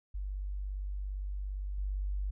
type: tone with level steps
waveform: sine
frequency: 48.75 Hz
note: G1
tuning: 9 cents flat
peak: -34 / -31 dBFS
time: 0.14-2.31 s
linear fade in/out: 10 ms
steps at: 1.78 s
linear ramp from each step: 2 ms
effects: none